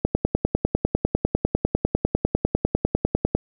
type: click train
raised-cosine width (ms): 2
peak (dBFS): -4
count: 34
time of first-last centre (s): 0.05-3.35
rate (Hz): 10
effects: none